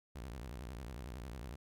sawtooth tone with vibrato, 61.74 Hz, B1, in tune, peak -40 dBFS, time 0.15-1.56 s, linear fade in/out 10 ms, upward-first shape sine, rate 11 Hz, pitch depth 270 cents each way, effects none

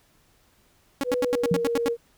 sawtooth tone bursts, 277.2 Hz, C#4, in tune, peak -19 dBFS, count 9, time 1.01-1.883 s, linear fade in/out 0 ms, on 25 ms, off 81 ms
sine tone with pitch glide, 493.9 to 468.9 Hz, B4 to A#4, 0 to +10 cents, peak -23 dBFS, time 1.04-1.97 s, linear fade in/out 50 ms, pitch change -90 cents, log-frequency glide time 1.23-1.57 s
sine tone with exponential decay, 174.8 Hz, F3, 2 cents sharp, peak -17 dBFS, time 1.51-1.65 s, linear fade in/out 5 ms, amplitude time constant 29 ms
effects pink hiss -62 dBFS RMS until 2.17 s

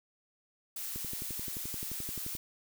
blue noise, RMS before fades -39 dBFS, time 0.76-2.37 s, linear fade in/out 5 ms
click train, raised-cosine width 3 ms, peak -30 dBFS, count 17, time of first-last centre 0.96-2.351 s, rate 11.5 Hz
effects none

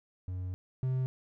triangle tone pair in turn, 91.6 / 129.54 Hz, F#2 / C3, -17 / -17 cents, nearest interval tritone, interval 600 cents, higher second, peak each -32 / -26 dBFS, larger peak second, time 0.28-0.54 / 0.83-1.06 s, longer first, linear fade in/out 0 ms, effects none

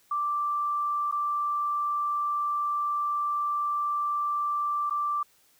sine tone with dropouts, 1174 Hz, D6, 1 cent flat, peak -25 dBFS, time 0.11-5.23 s, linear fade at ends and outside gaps 5 ms, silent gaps 1.114-1.123 / 4.898-4.907 s, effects white hiss -63 dBFS RMS until 5.59 s

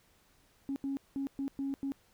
sine tone bursts at uneven times, 274.6 Hz, C#4, 16 cents flat, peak -31 dBFS, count 6, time 0.69-0.76 / 0.84-0.97 / 1.16-1.27 / 1.39-1.48 / 1.59-1.74 / 1.83-1.92 s, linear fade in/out 0 ms, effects tanh soft clip ceiling -28 dBFS + pink hiss -67 dBFS RMS until 2.13 s

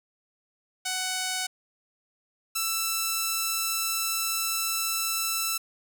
5% pulse tone pair in turn, 745 / 1327.4 Hz, F#5 / E6, +12 / +12 cents, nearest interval minor seventh, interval 1000 cents, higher second, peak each -16 / -14 dBFS, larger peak second, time 0.85-1.47 / 2.55-5.58 s, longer second, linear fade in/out 10 ms, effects none

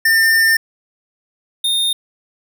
square tone pair in turn, 1802 / 3659 Hz, A6 / A#7, +41 / -33 cents, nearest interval octave, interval 1226 cents, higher second, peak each -11 / -15 dBFS, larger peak first, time 0.05-0.57 / 1.64-1.93 s, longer first, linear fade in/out 5 ms, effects none

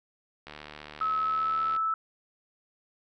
click train, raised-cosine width 0.3 ms, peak -26 dBFS, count 98, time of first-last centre 0.47-1.763 s, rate 75 Hz
sine tone with pitch glide, 1291 to 1311.3 Hz, E6 to E6, -37 to -9 cents, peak -25 dBFS, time 1.01-1.94 s, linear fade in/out 2 ms, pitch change +28 cents, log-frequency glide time 1.21-1.6 s
effects none

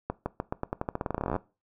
accelerating click train, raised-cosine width 1 ms, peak -15 dBFS, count 24, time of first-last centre 0.1-1.363 s, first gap 160 ms, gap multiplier 0.88, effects noise-tail reverb RT60 0.3 s tail -20 dB re dry

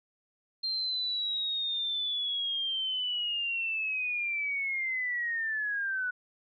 sine linear sweep, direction down, 4186 to 1468 Hz, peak -29 dBFS, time 0.63-6.11 s, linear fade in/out 10 ms, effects none

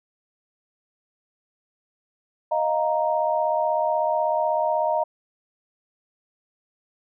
sine chord, Eb suspended second, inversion none, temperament equal, 622.3 / 698.5 / 932.3 Hz, Eb5 / F5 / Bb5, 0 / 0 / 0 cents, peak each -23 / -26 / -24 dBFS, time 2.51-5.04 s, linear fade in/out 10 ms, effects none

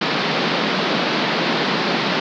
pink band-pass noise, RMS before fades -20 dBFS, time 0.01-2.2 s, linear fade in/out 5 ms, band 160 to 4800 Hz, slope 48 dB/octave, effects none

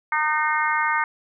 harmonic tone, 305.9 Hz, D#4, 29 cents flat, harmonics 3 / 4 / 5 / 6 / 7, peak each -24 / -25 / -26 / -27 / -27 dBFS, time 0.12-1.04 s, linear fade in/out 2 ms, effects none

